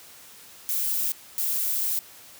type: noise bursts at uneven times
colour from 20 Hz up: violet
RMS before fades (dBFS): -26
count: 2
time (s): 0.69-1.12 / 1.38-1.99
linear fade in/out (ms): 0
effects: white hiss -48 dBFS RMS until 2.39 s + high-pass 60 Hz 12 dB/octave